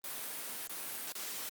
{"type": "noise with dropouts", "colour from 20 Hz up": "white", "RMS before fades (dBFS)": -41, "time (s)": [0.04, 1.49], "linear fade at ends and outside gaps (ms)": 1, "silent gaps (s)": [[0.673, 0.695], [1.122, 1.152]], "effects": ["high-pass 200 Hz 12 dB/octave", "Opus 32 kbps"]}